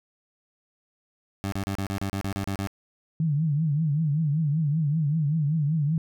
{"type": "tone bursts", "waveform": "20% pulse", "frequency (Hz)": 97.9, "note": "G2", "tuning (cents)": -2, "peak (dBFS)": -22, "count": 11, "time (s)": [1.44, 2.672], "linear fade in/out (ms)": 0, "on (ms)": 82, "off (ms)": 33}
{"type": "tone with vibrato", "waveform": "sine", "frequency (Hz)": 152.3, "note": "D#3", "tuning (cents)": -37, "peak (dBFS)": -21, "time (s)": [3.2, 5.98], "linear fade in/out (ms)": 2, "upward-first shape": "triangle", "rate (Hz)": 5.2, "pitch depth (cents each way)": 160}
{"effects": []}